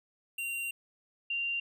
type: tone pair in turn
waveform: square / sine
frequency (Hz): 2765 / 2775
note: F7 / F7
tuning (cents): -18 / -12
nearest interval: unison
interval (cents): 6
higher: second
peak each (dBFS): -34 / -30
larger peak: second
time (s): 0.38-0.71 / 1.3-1.6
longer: first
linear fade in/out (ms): 5
effects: none